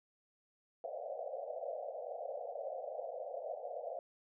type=band-pass noise; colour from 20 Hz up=pink; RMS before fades=-43 dBFS; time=0.84-3.99 s; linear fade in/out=2 ms; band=490 to 740 Hz; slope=96 dB/octave; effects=none